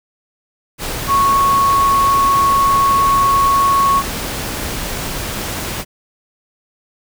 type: tone in noise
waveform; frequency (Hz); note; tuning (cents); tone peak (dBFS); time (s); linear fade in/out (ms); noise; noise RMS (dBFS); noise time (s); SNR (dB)
sine; 1105; C#6; -6; -10; 1.07-4.03; 50; pink; -23; 0.78-5.85; +10
effects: none